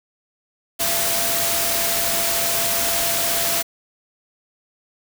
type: tone in noise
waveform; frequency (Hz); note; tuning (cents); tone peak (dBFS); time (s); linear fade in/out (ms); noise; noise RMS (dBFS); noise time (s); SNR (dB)
sine; 677; E5; +46; -28; 0.79-3.63; 20; white; -21; 0.79-3.63; -10
effects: none